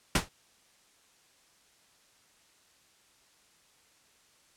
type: noise with exponential decay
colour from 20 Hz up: pink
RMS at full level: -19 dBFS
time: 0.15-0.29 s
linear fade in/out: 5 ms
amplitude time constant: 29 ms
effects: white hiss -64 dBFS RMS until 4.56 s + low-pass 9000 Hz 12 dB/octave